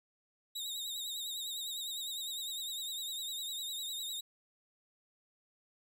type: tone with vibrato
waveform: sawtooth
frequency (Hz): 3770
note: A#7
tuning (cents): +19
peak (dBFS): -35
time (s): 0.55-4.21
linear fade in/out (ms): 10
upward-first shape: triangle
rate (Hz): 9.9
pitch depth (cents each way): 85
effects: none